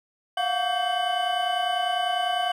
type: tone cluster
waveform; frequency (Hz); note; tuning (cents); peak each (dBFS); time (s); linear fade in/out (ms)
triangle; 696 / 726 / 1140 / 1565 / 3001; F5 / F#5 / C#6 / G6 / F#7; -6 / -33 / +48 / -3 / +24; -27 / -24 / -33 / -31 / -29; 0.37-2.52; 5
effects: none